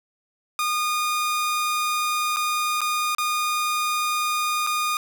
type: tone with dropouts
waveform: sawtooth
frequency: 1223 Hz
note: D#6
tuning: 30 cents flat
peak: -18 dBFS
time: 0.59-4.97 s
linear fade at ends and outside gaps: 1 ms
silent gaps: 2.362-2.368 / 2.807-2.815 / 3.149-3.183 / 4.666-4.671 s
effects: none